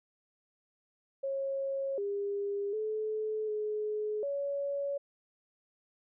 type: tone with pitch steps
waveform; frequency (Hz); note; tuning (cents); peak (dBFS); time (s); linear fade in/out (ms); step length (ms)
sine; 545 / 403.2 / 432.1 / 424.6 / 563; C#5 / G4 / A4 / G#4 / C#5; -29 / +49 / -31 / +38 / +27; -31; 1.23-4.98; 10; 750
effects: none